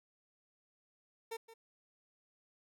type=tone with echo; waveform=30% pulse; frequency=453.6 Hz; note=A#4; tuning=47 cents flat; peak=-37 dBFS; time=1.31-1.37 s; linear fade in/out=10 ms; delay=170 ms; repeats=1; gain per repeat=-14 dB; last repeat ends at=1.54 s; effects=none